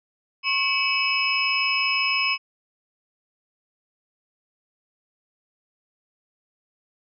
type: tone cluster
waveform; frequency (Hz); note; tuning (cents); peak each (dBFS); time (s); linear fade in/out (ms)
sine; 1086 / 2268 / 2594 / 2953 / 5140; C#6 / C#7 / E7 / F#7 / E8; -36 / +39 / -28 / -4 / -45; -28 / -28 / -23 / -29 / -28; 0.43-2.38; 50
effects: none